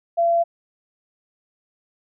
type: tone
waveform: sine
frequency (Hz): 680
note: F5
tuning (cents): -46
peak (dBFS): -15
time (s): 0.17-0.44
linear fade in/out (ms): 20
effects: none